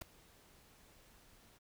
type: noise with ADSR envelope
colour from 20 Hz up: pink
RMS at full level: -41 dBFS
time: 0.01-1.59 s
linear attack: 8 ms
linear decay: 6 ms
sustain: -23 dB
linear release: 25 ms
effects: none